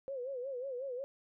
sine tone with vibrato, 519 Hz, C5, 14 cents flat, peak -37 dBFS, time 0.08-1.04 s, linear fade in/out 0 ms, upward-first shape sine, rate 5.5 Hz, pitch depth 120 cents each way, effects none

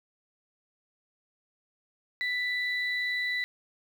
sine tone pair together, 1982 / 3959 Hz, B6 / B7, +6 / +3 cents, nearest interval octave, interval 1197 cents, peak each -28 / -36 dBFS, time 2.21-3.44 s, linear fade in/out 0 ms, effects 9-bit

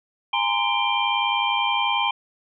sine tone cluster, 820 / 919 / 1030 / 2373 / 3143 Hz, G#5 / A#5 / C6 / D7 / G7, -22 / -25 / -28 / +17 / +4 cents, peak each -26 dBFS, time 0.33-2.11 s, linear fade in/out 5 ms, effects none

